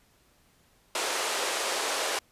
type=band-pass noise; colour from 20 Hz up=pink; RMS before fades=-30 dBFS; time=0.95-2.19 s; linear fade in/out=2 ms; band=420 to 10000 Hz; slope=24 dB/octave; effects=pink hiss -64 dBFS RMS until 2.31 s + resampled to 32000 Hz